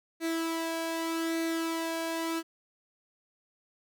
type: tone with flanger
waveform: sawtooth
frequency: 328.5 Hz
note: E4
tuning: 6 cents flat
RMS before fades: -32 dBFS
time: 0.2-2.43 s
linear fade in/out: 50 ms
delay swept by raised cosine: 0.48 to 1.25 ms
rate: 0.83 Hz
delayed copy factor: +0.5
effects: none